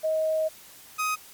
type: tone pair in turn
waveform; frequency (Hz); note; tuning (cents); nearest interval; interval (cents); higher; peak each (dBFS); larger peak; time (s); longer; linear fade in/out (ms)
sine / 30% pulse; 631 / 1255.5; D#5 / D#6; +24 / +15; octave; 1191; second; -22; neither; 0.03-0.49 / 0.98-1.16; first; 20
effects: white hiss -49 dBFS RMS until 1.33 s + MP3 96 kbps